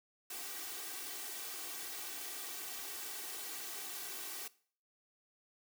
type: noise with comb filter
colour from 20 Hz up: white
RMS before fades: -44 dBFS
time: 0.3-4.48 s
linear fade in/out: 5 ms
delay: 2.6 ms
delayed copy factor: +0.8
effects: noise-tail reverb RT60 0.5 s tail -20 dB re dry + high-pass 200 Hz 12 dB/octave